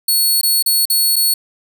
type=tone with dropouts; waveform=10% pulse; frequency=4400 Hz; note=C#8; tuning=14 cents flat; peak=-5 dBFS; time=0.08-1.34 s; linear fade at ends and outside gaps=5 ms; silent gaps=0.413-0.431 / 0.626-0.66 / 0.855-0.899 / 1.159-1.163 s; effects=none